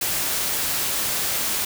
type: noise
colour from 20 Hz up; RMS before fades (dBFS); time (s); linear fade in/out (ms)
white; -24; 0.01-1.65; 5
effects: none